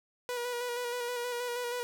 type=tone with vibrato; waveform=sawtooth; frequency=485.8 Hz; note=B4; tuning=29 cents flat; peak=-29 dBFS; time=0.29-1.83 s; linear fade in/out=0 ms; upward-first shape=square; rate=6.3 Hz; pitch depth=24 cents each way; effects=none